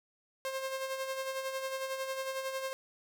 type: tone with tremolo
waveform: sawtooth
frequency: 531 Hz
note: C5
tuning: 25 cents sharp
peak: -29 dBFS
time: 0.45-2.73 s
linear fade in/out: 0 ms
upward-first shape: sine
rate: 11 Hz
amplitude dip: 50%
effects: none